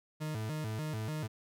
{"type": "tone with vibrato", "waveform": "40% pulse", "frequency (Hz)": 129.7, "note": "C3", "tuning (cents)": -15, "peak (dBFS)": -34, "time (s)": [0.2, 1.28], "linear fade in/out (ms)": 20, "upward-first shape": "square", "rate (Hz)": 3.4, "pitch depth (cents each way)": 300, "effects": []}